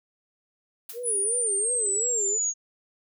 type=noise with exponential decay; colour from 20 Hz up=blue; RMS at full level=-35 dBFS; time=0.89-1.11 s; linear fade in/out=5 ms; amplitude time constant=46 ms
type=tone with vibrato; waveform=sine; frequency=440 Hz; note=A4; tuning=in tune; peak=-31 dBFS; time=0.93-2.39 s; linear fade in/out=50 ms; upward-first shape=sine; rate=2.8 Hz; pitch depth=200 cents each way
type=linear sweep; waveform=sine; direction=down; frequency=9940 to 6600 Hz; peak=-23 dBFS; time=1.03-2.54 s; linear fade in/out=50 ms
effects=none